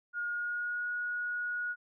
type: tone with pitch glide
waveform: sine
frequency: 1429 to 1452.3 Hz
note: F6 to F#6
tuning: +39 to -33 cents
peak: -32 dBFS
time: 0.13-1.76 s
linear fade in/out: 50 ms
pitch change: +28 cents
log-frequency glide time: 0.29-0.88 s
effects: none